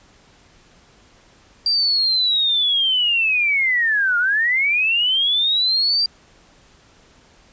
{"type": "linear two-way sweep", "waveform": "sine", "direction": "down then up", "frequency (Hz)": [4746, 1396.9, 4746], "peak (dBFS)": -15, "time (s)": [1.66, 6.06], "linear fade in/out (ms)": 2, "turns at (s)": 4.18, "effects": ["pink hiss -52 dBFS RMS until 7.52 s", "resampled to 16000 Hz"]}